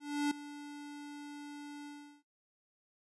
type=tone with ADSR envelope; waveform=square; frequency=290.9 Hz; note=D4; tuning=16 cents flat; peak=-29 dBFS; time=0-2.23 s; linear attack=310 ms; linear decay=5 ms; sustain=-16 dB; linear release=370 ms; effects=noise-tail reverb RT60 0.2 s tail -24 dB re dry + resampled to 24000 Hz